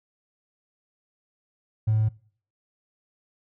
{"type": "tone with hard clipping", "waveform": "triangle", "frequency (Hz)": 108.9, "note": "A2", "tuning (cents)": -17, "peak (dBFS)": -19, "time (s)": [1.87, 2.09], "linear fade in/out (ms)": 10, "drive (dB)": 3, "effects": ["noise-tail reverb RT60 0.5 s tail -23 dB re dry"]}